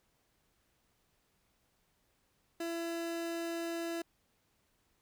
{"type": "tone", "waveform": "30% pulse", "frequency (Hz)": 335.5, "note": "E4", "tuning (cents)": 31, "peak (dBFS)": -33, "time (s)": [2.6, 4.02], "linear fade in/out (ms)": 5, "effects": ["pink hiss -75 dBFS RMS until 5.01 s"]}